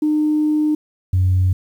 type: tone pair in turn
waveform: sine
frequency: 304 / 92.39 Hz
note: D#4 / F#2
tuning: -40 / -2 cents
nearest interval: octave + major sixth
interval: 2062 cents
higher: first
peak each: -13 / -11 dBFS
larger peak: second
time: 0.02-0.75 / 1.13-1.53 s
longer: first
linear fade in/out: 5 ms
effects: tanh soft clip ceiling -9 dBFS + 8-bit